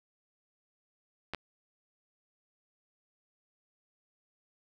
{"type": "clicks", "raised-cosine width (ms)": 0.3, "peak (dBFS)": [-20, -20], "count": 2, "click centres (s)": [1.336, 1.347], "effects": []}